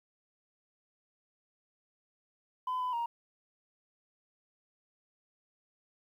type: tone with pitch steps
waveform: sine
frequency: 1012 / 1003 / 938 Hz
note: B5 / B5 / A#5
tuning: +42 / +26 / +11 cents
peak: -29 dBFS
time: 2.67-3.06 s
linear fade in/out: 5 ms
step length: 130 ms
effects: tanh soft clip ceiling -29 dBFS + 11-bit